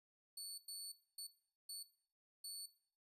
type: tone bursts at uneven times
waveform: 20% pulse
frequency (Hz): 4453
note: C#8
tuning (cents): +7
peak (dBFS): -40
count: 5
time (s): 0.37-0.58 / 0.68-0.92 / 1.18-1.27 / 1.69-1.83 / 2.44-2.66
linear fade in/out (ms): 5
effects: noise-tail reverb RT60 0.5 s tail -17 dB re dry + resampled to 32000 Hz